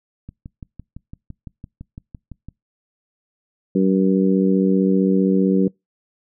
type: click train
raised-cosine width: 5 ms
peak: -22 dBFS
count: 14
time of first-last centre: 0.29-2.486 s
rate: 5.92 Hz
type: harmonic tone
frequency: 95.4 Hz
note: G2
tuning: 47 cents flat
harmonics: 2 / 3 / 4 / 5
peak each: -16 / -20 / -22 / -24 dBFS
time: 3.75-5.68 s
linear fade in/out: 5 ms
effects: noise-tail reverb RT60 0.2 s tail -26 dB re dry